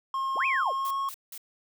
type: tone with pitch glide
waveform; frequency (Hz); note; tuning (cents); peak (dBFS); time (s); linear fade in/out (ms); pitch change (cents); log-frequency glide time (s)
triangle; 1072 to 1092.6; C6 to C#6; +42 to -25; -25; 0.14-1.09; 2; +33; 0.7-0.96
type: linear two-way sweep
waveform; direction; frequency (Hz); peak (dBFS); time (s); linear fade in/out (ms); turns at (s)
sine; up then down; 155.3 to 2620 to 375.3; -25; 0.35-0.73; 50; 0.46
type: noise bursts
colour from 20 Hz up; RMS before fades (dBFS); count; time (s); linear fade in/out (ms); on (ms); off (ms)
blue; -41; 3; 0.85-1.378; 0; 56; 180
effects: none